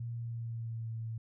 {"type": "tone with pitch glide", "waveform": "sine", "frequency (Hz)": [117.6, 113.01], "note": ["A#2", "A2"], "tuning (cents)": [16, 47], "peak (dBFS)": -36, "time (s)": [0, 1.18], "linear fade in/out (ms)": 5, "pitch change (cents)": -69, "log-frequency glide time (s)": [0.1, 0.92], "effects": []}